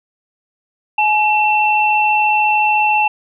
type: tone pair together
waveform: sine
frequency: 848.2 / 2693 Hz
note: G#5 / E7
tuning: +36 / +36 cents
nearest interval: octave + minor sixth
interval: 2000 cents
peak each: -13 / -15 dBFS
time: 0.98-3.08 s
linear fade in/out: 5 ms
effects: none